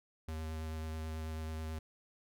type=tone with vibrato; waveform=square; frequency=79.2 Hz; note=D#2; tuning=31 cents sharp; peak=-39 dBFS; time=0.28-1.79 s; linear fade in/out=5 ms; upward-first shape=sine; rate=9.2 Hz; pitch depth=13 cents each way; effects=none